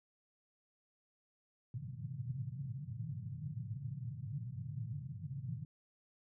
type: band-pass noise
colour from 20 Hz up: pink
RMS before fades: -43 dBFS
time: 1.74-5.65 s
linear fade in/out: 2 ms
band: 110 to 150 Hz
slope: 48 dB/octave
effects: none